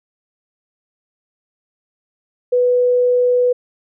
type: tone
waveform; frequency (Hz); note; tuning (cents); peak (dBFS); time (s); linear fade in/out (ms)
sine; 493.9; B4; 0; -11; 2.52-3.53; 10
effects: none